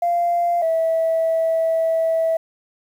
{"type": "tone pair in turn", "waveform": "sine", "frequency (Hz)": [693, 652.6], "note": ["F5", "E5"], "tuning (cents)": [-14, -18], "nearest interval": "minor second", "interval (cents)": 104, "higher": "first", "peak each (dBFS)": -15, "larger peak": "neither", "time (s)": [[0.02, 0.62], [0.62, 2.37]], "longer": "second", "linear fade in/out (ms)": 5, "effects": ["tanh soft clip ceiling -12 dBFS", "8-bit"]}